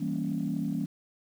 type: chord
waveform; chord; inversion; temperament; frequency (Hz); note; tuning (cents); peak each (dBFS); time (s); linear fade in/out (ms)
sine; E diminished seventh; none; equal with one note detuned; 164.15 / 196 / 233.1 / 277.2; E3 / G3 / Bb3 / Db4; -7 / 0 / 0 / 0; -33; 0-0.86; 10
effects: tanh soft clip ceiling -20 dBFS + 9-bit